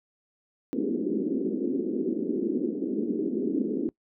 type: band-pass noise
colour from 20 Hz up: pink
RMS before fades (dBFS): -28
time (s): 0.73-3.89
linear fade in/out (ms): 0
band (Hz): 220 to 410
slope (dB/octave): 48
effects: noise-tail reverb RT60 0.1 s tail -22 dB re dry

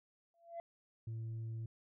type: tone with exponential growth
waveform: sine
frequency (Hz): 678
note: E5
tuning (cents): +49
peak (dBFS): -37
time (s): 0.34-0.6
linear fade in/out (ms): 1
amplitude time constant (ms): 56
type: tone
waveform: sine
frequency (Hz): 112.9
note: A2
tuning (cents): +45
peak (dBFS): -37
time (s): 1.07-1.66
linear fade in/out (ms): 5
effects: tanh soft clip ceiling -39 dBFS

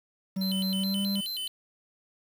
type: tone with pitch glide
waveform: triangle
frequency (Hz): 191 to 198.88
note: G3 to G3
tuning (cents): -45 to +25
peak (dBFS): -25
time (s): 0.36-1.21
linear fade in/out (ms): 10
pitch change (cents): +70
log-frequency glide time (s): 0.74-1.03
type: tone with vibrato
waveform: square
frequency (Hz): 3525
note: A7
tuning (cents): +2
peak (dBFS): -32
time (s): 0.41-1.48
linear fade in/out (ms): 5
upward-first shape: square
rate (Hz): 4.7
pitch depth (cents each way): 260
effects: 8-bit

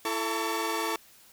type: tone cluster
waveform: sawtooth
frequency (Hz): 334.9 / 440.1 / 901 / 1131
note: E4 / A4 / A5 / C#6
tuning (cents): +27 / 0 / +41 / +34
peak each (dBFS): -30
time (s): 0.05-0.96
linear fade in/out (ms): 2
effects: white hiss -56 dBFS RMS until 1.32 s

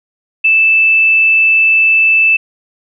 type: tone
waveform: sine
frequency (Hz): 2637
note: E7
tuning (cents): 0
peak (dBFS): -6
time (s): 0.44-2.37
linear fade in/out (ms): 10
effects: none

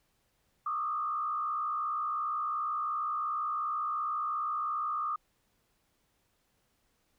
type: tone with frequency modulation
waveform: sine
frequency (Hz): 1216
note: D#6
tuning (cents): -40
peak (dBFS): -30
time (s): 0.66-5.16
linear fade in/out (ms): 5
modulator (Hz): 62.8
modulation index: 0.88
effects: pink hiss -74 dBFS RMS until 7.18 s

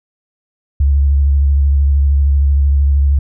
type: tone with vibrato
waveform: sine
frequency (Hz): 70.1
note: C#2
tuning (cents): +20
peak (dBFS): -8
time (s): 0.8-3.19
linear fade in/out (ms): 5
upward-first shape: square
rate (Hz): 13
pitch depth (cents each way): 31
effects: none

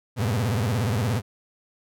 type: tone with vibrato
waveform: 35% pulse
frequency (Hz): 111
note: A2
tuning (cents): +16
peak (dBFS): -20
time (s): 0.16-1.22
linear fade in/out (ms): 50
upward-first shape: sine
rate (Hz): 17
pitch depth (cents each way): 260
effects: none

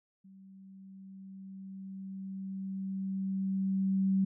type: tone with level ramp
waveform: sine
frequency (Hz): 192.3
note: G3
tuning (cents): -33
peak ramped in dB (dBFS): -52 to -24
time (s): 0.24-4.25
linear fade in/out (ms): 10
effects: none

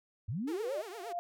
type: linear sweep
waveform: sine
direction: up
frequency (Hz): 85.4 to 648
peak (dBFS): -33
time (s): 0.28-0.82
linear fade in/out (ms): 10
type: tone with vibrato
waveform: sawtooth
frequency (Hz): 407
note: G#4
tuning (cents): -35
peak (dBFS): -39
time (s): 0.47-1.13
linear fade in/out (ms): 10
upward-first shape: triangle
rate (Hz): 8.7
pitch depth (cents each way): 290
type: tone with exponential growth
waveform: sine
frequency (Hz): 698.5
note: F5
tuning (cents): 0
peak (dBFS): -32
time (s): 0.68-1.19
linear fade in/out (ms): 0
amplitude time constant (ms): 110
effects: none

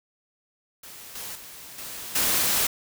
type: noise with level steps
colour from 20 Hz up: white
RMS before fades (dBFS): -43 / -36 / -43 / -37 / -23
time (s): 0.83-2.67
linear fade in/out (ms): 5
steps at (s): 1.15 / 1.35 / 1.78 / 2.15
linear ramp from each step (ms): 5
effects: none

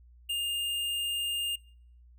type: tone with hard clipping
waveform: sine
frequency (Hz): 2818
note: F7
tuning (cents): +15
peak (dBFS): -30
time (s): 0.29-1.56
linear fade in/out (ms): 10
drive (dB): 15
effects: noise-tail reverb RT60 0.6 s tail -24 dB re dry + added 60 Hz sine -53 dBFS peak until 2.18 s

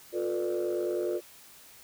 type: chord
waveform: sine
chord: B half-diminished seventh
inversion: second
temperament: just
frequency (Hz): 355.6 / 444.5 / 493.9 / 592.7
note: F4 / A4 / B4 / D5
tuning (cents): +31 / +18 / 0 / +16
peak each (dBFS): -29 / -34 / -34 / -34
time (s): 0.12-1.21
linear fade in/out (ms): 50
effects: tanh soft clip ceiling -22 dBFS + white hiss -53 dBFS RMS until 1.83 s

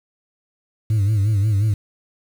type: tone with vibrato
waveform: sine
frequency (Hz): 103.83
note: G#2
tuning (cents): 0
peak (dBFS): -12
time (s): 0.9-1.74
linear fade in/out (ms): 5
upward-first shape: sine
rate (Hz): 5.6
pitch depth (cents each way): 110
effects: tanh soft clip ceiling -14 dBFS + 7-bit

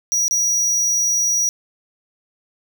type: tone with dropouts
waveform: square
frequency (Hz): 5790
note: F#8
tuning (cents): -38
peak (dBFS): -16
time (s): 0.12-1.49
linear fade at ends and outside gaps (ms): 0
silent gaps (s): 0.281-0.31
effects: none

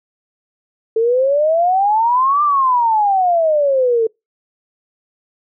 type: exponential two-way sweep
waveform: sine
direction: up then down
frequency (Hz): 440 to 1199 to 440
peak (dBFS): -11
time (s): 0.96-4.07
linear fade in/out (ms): 5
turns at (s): 2.43
effects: noise-tail reverb RT60 0.2 s tail -26 dB re dry

